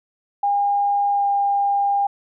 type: tone with pitch glide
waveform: sine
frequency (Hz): 809 to 803.4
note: G#5 to G5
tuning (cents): -46 to +42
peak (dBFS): -16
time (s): 0.43-2.07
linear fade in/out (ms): 5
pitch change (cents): -12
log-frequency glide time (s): 1.11-1.26
effects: none